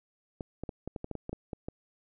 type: clicks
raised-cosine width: 2 ms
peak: -23 dBFS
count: 12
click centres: 0.408 / 0.636 / 0.692 / 0.876 / 0.962 / 1.044 / 1.113 / 1.153 / 1.294 / 1.33 / 1.532 / 1.685 s
effects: none